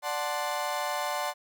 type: chord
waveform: 35% pulse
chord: D dominant seventh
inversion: none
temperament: equal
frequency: 587.3 / 740 / 880 / 1046.5 Hz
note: D5 / F#5 / A5 / C6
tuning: 0 / 0 / 0 / 0 cents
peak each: -33 dBFS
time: 0.02-1.34 s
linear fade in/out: 50 ms
effects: none